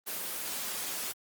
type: noise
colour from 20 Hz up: white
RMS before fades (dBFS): -36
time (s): 0.06-1.13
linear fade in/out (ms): 20
effects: high-pass 150 Hz 12 dB/octave + Opus 24 kbps